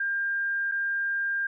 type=tone with dropouts; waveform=sine; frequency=1600 Hz; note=G6; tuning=35 cents sharp; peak=-25 dBFS; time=0-1.47 s; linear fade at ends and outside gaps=5 ms; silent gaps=0.715-0.719 s; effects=none